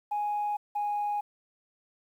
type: tone pair in turn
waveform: sine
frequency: 830.6 / 827.1 Hz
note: G#5 / G#5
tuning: 0 / -7 cents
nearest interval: unison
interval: 7 cents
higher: first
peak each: -26 dBFS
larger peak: neither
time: 0.11-0.57 / 0.75-1.21 s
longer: neither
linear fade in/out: 10 ms
effects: tanh soft clip ceiling -24 dBFS + 10-bit